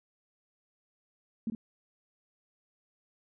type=tone with echo; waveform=sine; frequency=224.1 Hz; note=A3; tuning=32 cents sharp; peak=-29 dBFS; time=1.47-1.5 s; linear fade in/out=2 ms; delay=50 ms; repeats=1; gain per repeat=-7 dB; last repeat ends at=1.55 s; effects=none